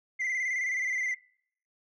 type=tone with vibrato; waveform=sine; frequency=2049 Hz; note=C7; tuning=37 cents flat; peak=-25 dBFS; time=0.19-1.15 s; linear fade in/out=20 ms; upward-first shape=square; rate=19 Hz; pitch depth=48 cents each way; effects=noise-tail reverb RT60 0.6 s tail -24 dB re dry + tanh soft clip ceiling -27 dBFS